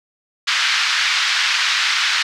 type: band-pass noise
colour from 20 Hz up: pink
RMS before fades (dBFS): -18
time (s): 0.47-2.23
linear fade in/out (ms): 10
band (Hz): 1400 to 5200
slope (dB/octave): 24
effects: none